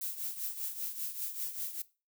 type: noise with tremolo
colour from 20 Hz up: violet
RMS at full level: -35 dBFS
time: 0.01-1.82 s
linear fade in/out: 5 ms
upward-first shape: triangle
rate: 5.1 Hz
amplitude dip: 75%
effects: noise-tail reverb RT60 0.3 s tail -19 dB re dry